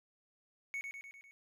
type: tone with echo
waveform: triangle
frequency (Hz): 2219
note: C#7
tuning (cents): +1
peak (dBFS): -35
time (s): 0.74-0.81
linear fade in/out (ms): 0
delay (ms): 100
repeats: 5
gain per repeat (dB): -4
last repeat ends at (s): 1.31
effects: none